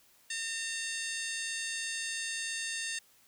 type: harmonic tone with a mistuned harmonic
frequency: 909 Hz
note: A#5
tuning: 44 cents flat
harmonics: 2 / 3 / 4 / 5 / 6 / 7 / 8 / 9 / 10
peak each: -39 / -42 / -42 / -44 / -48 / -43 / -47 / -45 / -45 dBFS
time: 0.3-2.99 s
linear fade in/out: 5 ms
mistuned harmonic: 6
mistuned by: -91 cents
effects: white hiss -64 dBFS RMS until 3.27 s